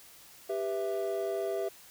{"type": "chord", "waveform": "triangle", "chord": "E minor", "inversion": "first", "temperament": "just", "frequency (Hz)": [395.6, 494.4, 659.3], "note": ["G4", "B4", "E5"], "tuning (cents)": [16, 2, 0], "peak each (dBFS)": [-31, -37, -32], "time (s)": [0.49, 1.69], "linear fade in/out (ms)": 10, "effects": ["white hiss -54 dBFS RMS until 1.9 s"]}